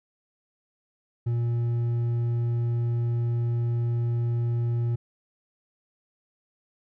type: tone with hard clipping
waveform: triangle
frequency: 118.2 Hz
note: A#2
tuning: 24 cents sharp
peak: -24 dBFS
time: 1.26-4.96 s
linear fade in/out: 10 ms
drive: 7 dB
effects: none